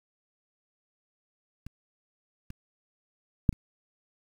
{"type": "clicks", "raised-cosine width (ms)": 5, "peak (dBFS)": [-29, -29, -8, -30], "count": 4, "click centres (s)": [1.666, 2.504, 3.492, 3.528], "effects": ["8-bit"]}